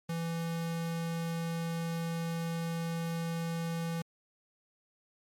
square tone, 166.5 Hz, E3, 18 cents sharp, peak -33 dBFS, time 0.09-4.02 s, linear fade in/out 5 ms, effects MP3 64 kbps

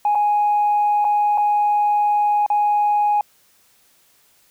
sine tone with dropouts, 830.6 Hz, G#5, in tune, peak -13 dBFS, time 0.05-3.21 s, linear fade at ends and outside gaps 2 ms, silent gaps 0.15-0.154 / 1.045-1.049 / 1.376-1.38 / 2.463-2.501 s, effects tanh soft clip ceiling -11 dBFS + white hiss -57 dBFS RMS until 4.5 s

